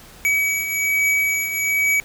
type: beating tone pair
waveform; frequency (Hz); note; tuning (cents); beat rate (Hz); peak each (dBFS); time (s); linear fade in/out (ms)
square; 2274 / 2275.2; C#7 / C#7; +44 / +45; 1.2; -19 / -26; 0.25-2; 0
effects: pink hiss -44 dBFS RMS until 2.04 s